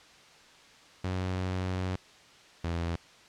sawtooth tone pair in turn, 92.5 / 84.63 Hz, F#2 / E2, 0 / +46 cents, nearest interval major second, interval 154 cents, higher first, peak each -26 dBFS, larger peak neither, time 1.04-1.96 / 2.64-2.96 s, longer first, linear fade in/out 5 ms, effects white hiss -55 dBFS RMS until 3.28 s + low-pass 5000 Hz 12 dB/octave

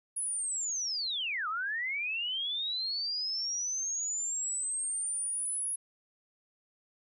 sine linear two-way sweep, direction down then up, 10550 to 1210 to 10550 Hz, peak -31 dBFS, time 0.16-5.76 s, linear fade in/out 10 ms, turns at 1.48 s, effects none

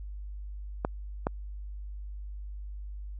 clicks, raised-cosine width 1 ms, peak -13 dBFS, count 2, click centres 0.849 / 1.269 s, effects added 50 Hz sine -37 dBFS peak until 3.19 s

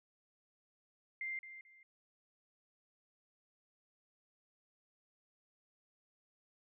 sine tone with echo, 2096 Hz, C7, 2 cents sharp, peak -38 dBFS, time 1.21-1.39 s, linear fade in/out 2 ms, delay 220 ms, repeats 2, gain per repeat -11 dB, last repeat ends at 1.83 s, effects none

